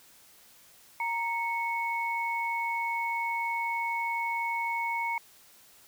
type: tone pair together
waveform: sine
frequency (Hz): 931.6 / 2208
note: A#5 / C#7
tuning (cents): -1 / -7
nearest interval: octave + minor third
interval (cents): 1494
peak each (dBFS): -30 / -32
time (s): 1-5.18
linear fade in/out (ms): 2
effects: white hiss -57 dBFS RMS until 5.87 s